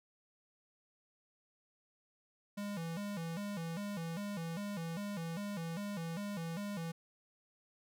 square tone with vibrato, 183.8 Hz, F#3, 11 cents flat, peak -39 dBFS, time 2.57-6.92 s, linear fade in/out 10 ms, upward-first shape square, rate 2.5 Hz, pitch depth 180 cents each way, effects none

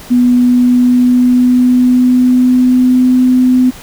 sine tone with pitch glide, 245.9 to 253.3 Hz, B3 to B3, -7 to +44 cents, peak -5 dBFS, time 0.1-3.71 s, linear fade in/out 20 ms, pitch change +51 cents, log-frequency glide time 0.21-3.14 s, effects pink hiss -33 dBFS RMS until 3.82 s

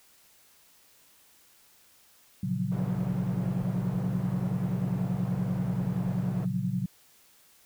sine chord, Gb major seventh, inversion first, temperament equal, 116.54 / 138.59 / 174.61 / 185 Hz, Bb2 / Db3 / F3 / Gb3, 0 / 0 / 0 / 0 cents, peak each -34 / -33 / -34 / -30 dBFS, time 2.43-6.86 s, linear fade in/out 5 ms
white low-pass noise, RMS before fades -42 dBFS, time 2.71-6.46 s, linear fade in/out 20 ms, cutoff 610 Hz, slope 12 dB/octave
effects white hiss -60 dBFS RMS until 7.65 s

